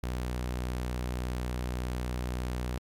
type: tone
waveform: sawtooth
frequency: 61.74 Hz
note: B1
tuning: in tune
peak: -27 dBFS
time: 0.03-2.78 s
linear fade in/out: 5 ms
effects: MP3 96 kbps